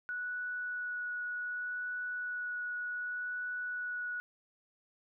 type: tone with vibrato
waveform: sine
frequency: 1470 Hz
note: F#6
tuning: 12 cents flat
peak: -35 dBFS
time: 0.09-4.2 s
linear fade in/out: 0 ms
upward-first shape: sine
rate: 0.66 Hz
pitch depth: 8 cents each way
effects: none